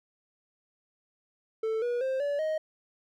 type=tone with pitch steps; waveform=triangle; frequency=442.7 / 482.8 / 526.5 / 574.1 / 626.1 Hz; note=A4 / B4 / C5 / D5 / D#5; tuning=+11 / -39 / +11 / -39 / +11 cents; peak=-25 dBFS; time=1.63-2.58 s; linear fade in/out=5 ms; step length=190 ms; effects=none